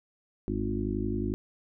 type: harmonic tone with a mistuned harmonic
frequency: 51.2 Hz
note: G#1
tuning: 24 cents flat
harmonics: 1 / 2 / 4 / 5 / 6 / 7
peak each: -35 / -35 / -35 / -35 / -35 / -35 dBFS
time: 0.48-1.34 s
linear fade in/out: 0 ms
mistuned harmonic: 2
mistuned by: +37 cents
effects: none